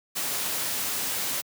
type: noise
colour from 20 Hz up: white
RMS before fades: -29 dBFS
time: 0.15-1.42 s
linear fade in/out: 20 ms
effects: high-pass 100 Hz 12 dB/octave